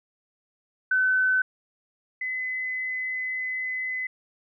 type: tone pair in turn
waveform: sine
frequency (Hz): 1516 / 2024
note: F#6 / B6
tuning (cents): +42 / +42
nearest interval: perfect fourth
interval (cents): 500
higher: second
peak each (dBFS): -19 / -27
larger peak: first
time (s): 0.91-1.42 / 2.21-4.07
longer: second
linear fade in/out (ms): 5
effects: none